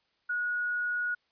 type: tone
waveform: sine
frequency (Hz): 1454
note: F#6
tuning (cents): -31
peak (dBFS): -28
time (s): 0.29-1.15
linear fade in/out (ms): 10
effects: white hiss -73 dBFS RMS until 1.31 s + resampled to 11025 Hz

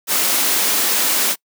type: high-pass noise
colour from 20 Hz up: white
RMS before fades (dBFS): -17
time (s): 0.07-1.36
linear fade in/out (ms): 50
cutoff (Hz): 190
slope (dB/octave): 48
effects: noise-tail reverb RT60 0.1 s tail -26 dB re dry

